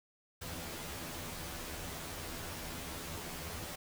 pink noise with comb filter, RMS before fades -43 dBFS, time 0.41-3.76 s, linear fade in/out 10 ms, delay 12 ms, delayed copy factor +1, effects none

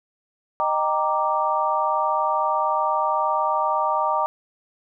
sine chord, Eb major seventh, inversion none, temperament equal with one note detuned, 617.2 / 784 / 932.3 / 1174.7 Hz, Eb5 / G5 / Bb5 / D6, -14 / 0 / 0 / 0 cents, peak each -26 / -26 / -23 / -24 dBFS, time 0.6-4.26 s, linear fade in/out 0 ms, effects none

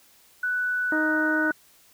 sine tone, 1486 Hz, F#6, 7 cents sharp, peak -23 dBFS, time 0.43-1.52 s, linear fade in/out 5 ms
harmonic tone, 311.1 Hz, D#4, in tune, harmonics 1 / 2 / 3 / 4 / 5 / 6, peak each -25 / -31 / -35 / -37 / -39 / -41 dBFS, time 0.92-1.51 s, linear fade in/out 2 ms
effects white hiss -57 dBFS RMS until 1.93 s

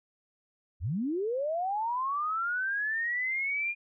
sine linear sweep, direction up, 62.6 to 2431 Hz, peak -28 dBFS, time 0.8-3.75 s, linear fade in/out 50 ms, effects none

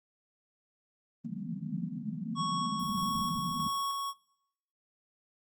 pink band-pass noise, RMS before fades -37 dBFS, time 1.24-3.68 s, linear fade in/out 10 ms, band 150 to 250 Hz, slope 96 dB/octave
square tone with tremolo, 1108.7 Hz, C#6, in tune, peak -31 dBFS, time 2.35-4.14 s, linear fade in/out 50 ms, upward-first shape square, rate 1.6 Hz, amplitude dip 25%
effects noise-tail reverb RT60 0.8 s tail -22 dB re dry + Opus 24 kbps

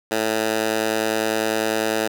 10% pulse tone with high-pass filter, 110 Hz, A2, in tune, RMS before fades -22 dBFS, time 0.11-2.08 s, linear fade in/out 10 ms, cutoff 350 Hz, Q 0.7, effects none

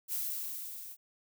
violet noise with level ramp, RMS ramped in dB -33 to -47 dBFS, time 0.08-0.97 s, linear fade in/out 50 ms, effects none

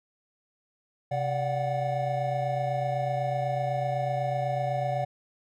triangle tone cluster, 132.1 / 581 / 725 / 753 Hz, C3 / D5 / F#5 / F#5, +17 / -19 / -35 / +30 cents, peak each -29 / -29 / -29 / -33 dBFS, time 1.11-5.05 s, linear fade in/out 10 ms, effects none

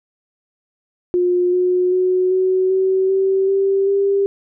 sine tone with pitch steps, 357.1 / 362.5 / 368 / 373.6 / 379.2 / 384.9 / 390.8 / 396.7 Hz, F4 / F#4 / F#4 / F#4 / F#4 / G4 / G4 / G4, +39 / -35 / -9 / +17 / +43 / -32 / -5 / +21 cents, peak -13 dBFS, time 1.14-4.26 s, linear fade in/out 0 ms, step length 390 ms, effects none

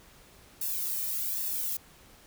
violet noise with flanger, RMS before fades -32 dBFS, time 0.61-1.77 s, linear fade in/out 5 ms, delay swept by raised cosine 1.1 to 1.66 ms, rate 1.2 Hz, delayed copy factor +0.85, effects pink hiss -56 dBFS RMS until 2.26 s

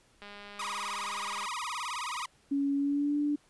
click train, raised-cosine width 0.3 ms, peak -31 dBFS, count 253, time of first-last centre 0.22-1.455 s, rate 204 Hz
sawtooth tone with vibrato, 1098 Hz, C#6, 17 cents flat, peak -30 dBFS, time 0.59-2.26 s, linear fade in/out 5 ms, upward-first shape sine, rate 19 Hz, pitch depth 260 cents each way
sine tone with pitch glide, 280 to 292.7 Hz, C#4 to D4, +18 to -6 cents, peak -26 dBFS, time 2.51-3.36 s, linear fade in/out 10 ms, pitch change +76 cents, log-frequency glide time 2.76-3.18 s
effects pink hiss -65 dBFS RMS until 3.49 s + resampled to 24000 Hz

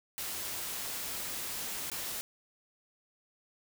white noise with dropouts, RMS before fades -38 dBFS, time 0.18-2.21 s, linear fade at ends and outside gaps 0 ms, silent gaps 1.9-1.917 s, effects none

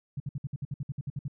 sine tone bursts, 138.8 Hz, C#3, 3 cents sharp, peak -30 dBFS, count 13, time 0.17-1.281 s, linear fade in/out 5 ms, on 31 ms, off 59 ms, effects none

